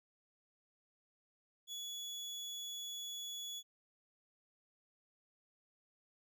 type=tone; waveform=30% pulse; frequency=3400 Hz; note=G#7; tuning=40 cents sharp; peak=-40 dBFS; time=1.67-3.63 s; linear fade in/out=50 ms; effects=none